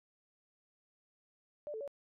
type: tone with pitch steps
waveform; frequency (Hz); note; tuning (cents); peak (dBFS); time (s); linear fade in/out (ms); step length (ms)
sine; 592 / 439.2 / 565; D5 / A4 / C#5; +14 / -3 / +33; -39; 1.67-1.877; 0; 69
effects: none